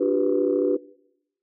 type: chord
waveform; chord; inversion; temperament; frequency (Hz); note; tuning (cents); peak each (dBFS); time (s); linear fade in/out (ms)
sine; G dominant seventh; second; equal with one note detuned; 293.7 / 358.2 / 392 / 493.9; D4 / F4 / G4 / B4; 0 / +44 / 0 / 0; -24 / -24 / -23 / -23; 0-0.77; 10
effects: noise-tail reverb RT60 0.8 s tail -21 dB re dry + tanh soft clip ceiling -10 dBFS